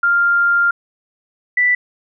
sine tone pair in turn, 1396.9 / 1975.5 Hz, F6 / B6, 0 / 0 cents, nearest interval tritone, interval 600 cents, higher second, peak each -11 dBFS, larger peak neither, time 0.03-0.71 / 1.57-1.75 s, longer first, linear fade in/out 5 ms, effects none

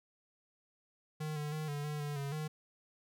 square tone with pitch steps, 154 / 148.9 / 154.7 / 145.3 / 149.7 / 146.3 / 140 / 153.9 Hz, D#3 / D3 / D#3 / D3 / D3 / D3 / C#3 / D#3, -17 / +24 / -10 / -18 / +33 / -6 / +18 / -19 cents, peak -37 dBFS, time 1.2-2.48 s, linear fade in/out 10 ms, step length 160 ms, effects none

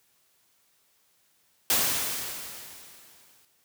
white noise with exponential decay, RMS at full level -22 dBFS, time 1.7-3.45 s, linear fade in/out 1 ms, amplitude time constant 380 ms, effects white hiss -67 dBFS RMS until 3.64 s + high-pass 60 Hz 12 dB/octave

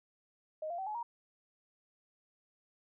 sine tone with pitch steps, 622.3 / 690.5 / 766.1 / 850.1 / 943.2 Hz, D#5 / F5 / G5 / G#5 / A#5, 0 / -20 / -40 / +40 / +20 cents, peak -36 dBFS, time 0.62-1.03 s, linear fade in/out 5 ms, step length 82 ms, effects none

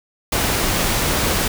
pink noise, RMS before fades -19 dBFS, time 0.32-1.48 s, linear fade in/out 5 ms, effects none

